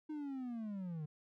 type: linear sweep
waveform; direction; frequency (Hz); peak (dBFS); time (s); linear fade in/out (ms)
triangle; down; 311.1 to 146.83; -38; 0.09-1.06; 10
effects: none